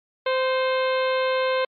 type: harmonic tone with a mistuned harmonic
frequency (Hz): 519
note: C5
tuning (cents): -14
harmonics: 1 / 2 / 3 / 4 / 5 / 6 / 7 / 8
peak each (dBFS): -21 / -27 / -31 / -33 / -35 / -37 / -38 / -39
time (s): 0.26-1.65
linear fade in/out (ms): 5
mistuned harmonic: 4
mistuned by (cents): +40
effects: MP3 48 kbps